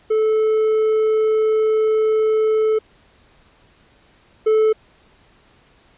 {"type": "tone pair in turn", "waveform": "triangle", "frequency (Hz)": [435.8, 435.8], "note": ["A4", "A4"], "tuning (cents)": [-17, -17], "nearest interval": "unison", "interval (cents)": 0, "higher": "neither", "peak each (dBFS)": [-12, -10], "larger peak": "second", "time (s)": [[0.1, 2.79], [4.46, 4.73]], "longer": "first", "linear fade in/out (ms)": 10, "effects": ["pink hiss -54 dBFS RMS until 5.97 s", "resampled to 8000 Hz"]}